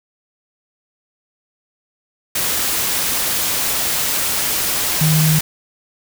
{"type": "tone in noise", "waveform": "sine", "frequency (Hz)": 156.1, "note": "D#3", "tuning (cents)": 6, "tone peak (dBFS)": -12, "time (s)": [5.01, 5.39], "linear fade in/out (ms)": 5, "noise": "white", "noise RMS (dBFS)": -19, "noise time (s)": [2.35, 5.41], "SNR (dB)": 4, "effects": []}